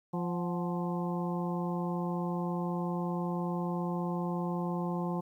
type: harmonic tone with a mistuned harmonic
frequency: 174.61 Hz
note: F3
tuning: in tune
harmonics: 1 / 2 / 3 / 4 / 5 / 6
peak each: -32 / -38 / -42 / -43 / -41 / -43 dBFS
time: 0.13-5.21 s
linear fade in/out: 10 ms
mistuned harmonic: 4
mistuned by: +73 cents
effects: 11-bit